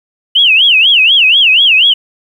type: tone with vibrato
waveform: sine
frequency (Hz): 2900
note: F#7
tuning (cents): -35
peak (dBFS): -4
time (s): 0.35-1.94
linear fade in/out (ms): 10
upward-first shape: sine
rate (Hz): 4.1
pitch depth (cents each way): 250
effects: 7-bit